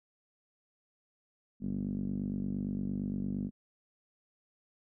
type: tone with low-pass filter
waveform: 5% pulse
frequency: 48.72 Hz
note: G1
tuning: 10 cents flat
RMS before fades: -35 dBFS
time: 1.6-3.51 s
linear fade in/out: 50 ms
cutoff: 220 Hz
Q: 5.2
effects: none